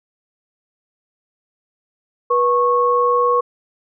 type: tone pair together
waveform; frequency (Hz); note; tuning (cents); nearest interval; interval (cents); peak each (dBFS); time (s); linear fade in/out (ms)
sine; 486.5 / 1098.2; B4 / C#6; -26 / -17; octave + major second; 1409; -16 / -15; 2.3-3.41; 10
effects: none